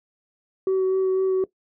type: tone with vibrato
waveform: sine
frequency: 378.2 Hz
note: F#4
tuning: 38 cents sharp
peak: -16 dBFS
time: 0.67-1.44 s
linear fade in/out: 2 ms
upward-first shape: sine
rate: 4 Hz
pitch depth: 12 cents each way
effects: noise-tail reverb RT60 0.1 s tail -18 dB re dry + tanh soft clip ceiling -17 dBFS